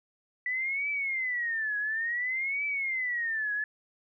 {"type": "tone with vibrato", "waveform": "sine", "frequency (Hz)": 1965, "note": "B6", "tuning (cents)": -9, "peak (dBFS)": -28, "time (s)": [0.46, 3.64], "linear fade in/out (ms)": 2, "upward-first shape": "triangle", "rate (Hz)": 0.57, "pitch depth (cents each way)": 290, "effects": []}